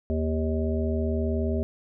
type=harmonic tone; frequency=78.9 Hz; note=D#2; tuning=25 cents sharp; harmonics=1 / 3 / 5 / 7 / 8; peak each=-26 / -29 / -31 / -38 / -34 dBFS; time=0.1-1.63 s; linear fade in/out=0 ms; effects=none